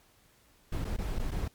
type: noise with dropouts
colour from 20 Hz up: brown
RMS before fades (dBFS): -32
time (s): 0.72-1.48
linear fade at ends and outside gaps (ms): 5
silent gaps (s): 0.845-0.85 / 0.966-0.985 / 1.187-1.195 / 1.309-1.315
effects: pink hiss -64 dBFS RMS until 1.54 s + MP3 96 kbps